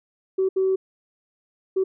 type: tone bursts at uneven times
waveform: sine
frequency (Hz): 380.1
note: F#4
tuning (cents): +47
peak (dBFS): -17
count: 3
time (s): 0.38-0.49 / 0.56-0.76 / 1.76-1.84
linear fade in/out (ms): 10
effects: tanh soft clip ceiling -13 dBFS